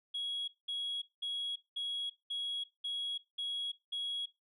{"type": "tone bursts", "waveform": "sine", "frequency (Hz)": 3322, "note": "G#7", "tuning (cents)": 0, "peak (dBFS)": -33, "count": 8, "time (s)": [0.14, 4.26], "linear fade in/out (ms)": 10, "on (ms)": 340, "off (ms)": 200, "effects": ["noise-tail reverb RT60 0.2 s tail -18 dB re dry", "tanh soft clip ceiling -32 dBFS"]}